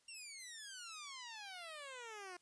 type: exponential sweep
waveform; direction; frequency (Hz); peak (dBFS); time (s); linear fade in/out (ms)
10% pulse; down; 2800 to 349.2; -40; 0.08-2.37; 5
effects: white hiss -75 dBFS RMS until 2.41 s + resampled to 22050 Hz